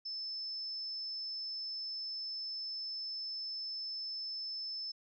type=tone; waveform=sine; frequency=5260 Hz; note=E8; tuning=5 cents flat; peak=-38 dBFS; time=0.05-4.92 s; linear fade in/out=10 ms; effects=none